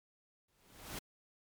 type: noise with exponential growth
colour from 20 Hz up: pink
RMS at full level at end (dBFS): -40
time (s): 0.48-0.99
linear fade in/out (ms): 5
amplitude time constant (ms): 110
effects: MP3 96 kbps